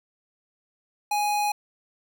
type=tone; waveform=square; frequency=830.6 Hz; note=G#5; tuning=in tune; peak=-23 dBFS; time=1.11-1.52 s; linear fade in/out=5 ms; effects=none